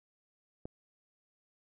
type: click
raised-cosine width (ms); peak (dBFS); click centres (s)
2; -28; 0.655
effects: none